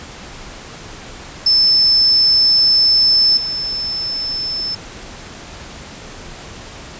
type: tone with level steps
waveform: sine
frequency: 5270 Hz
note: E8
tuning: 1 cent flat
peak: -9 / -19 dBFS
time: 1.46-4.75 s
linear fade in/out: 5 ms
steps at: 3.37 s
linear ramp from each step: 2 ms
effects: pink hiss -34 dBFS RMS until 6.99 s + resampled to 16000 Hz